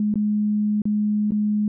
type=tone with dropouts; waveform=sine; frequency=209.9 Hz; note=G#3; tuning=19 cents sharp; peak=-18 dBFS; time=0-1.68 s; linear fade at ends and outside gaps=2 ms; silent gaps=0.141-0.156 / 0.819-0.854 / 1.308-1.319 s; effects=none